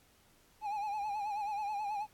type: tone with vibrato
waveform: triangle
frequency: 830.6 Hz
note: G#5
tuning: in tune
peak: -32 dBFS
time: 0.61-2.07 s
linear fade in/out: 50 ms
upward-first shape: sine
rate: 9.3 Hz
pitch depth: 71 cents each way
effects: pink hiss -66 dBFS RMS until 2.13 s + AAC 64 kbps